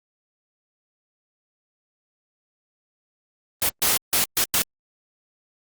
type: noise bursts at uneven times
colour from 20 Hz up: white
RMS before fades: -20 dBFS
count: 5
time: 3.62-3.69 / 3.82-3.97 / 4.13-4.24 / 4.37-4.44 / 4.54-4.62 s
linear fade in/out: 0 ms
effects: Opus 24 kbps